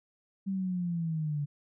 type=linear sweep; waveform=sine; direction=down; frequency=196 to 142.9 Hz; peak=-29 dBFS; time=0.46-1.46 s; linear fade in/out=20 ms; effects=none